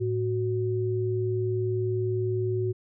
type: tone pair together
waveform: sine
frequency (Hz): 110 / 370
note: A2 / F#4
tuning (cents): 0 / 0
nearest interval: octave + major sixth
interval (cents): 2100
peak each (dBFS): -27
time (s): 0-2.73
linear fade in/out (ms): 20
effects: none